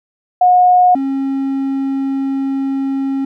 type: tone pair in turn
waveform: sine / triangle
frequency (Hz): 724 / 271.2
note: F#5 / C#4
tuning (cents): -38 / -38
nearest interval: octave + perfect fourth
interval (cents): 1700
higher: first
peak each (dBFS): -6 / -13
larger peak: first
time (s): 0.41-0.95 / 0.95-3.25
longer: second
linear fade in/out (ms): 5
effects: none